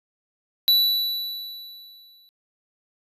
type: tone with exponential decay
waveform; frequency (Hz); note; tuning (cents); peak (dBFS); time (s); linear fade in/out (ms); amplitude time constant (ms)
square; 3951; B7; 0; -14; 0.68-2.29; 0; 350
effects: resampled to 32000 Hz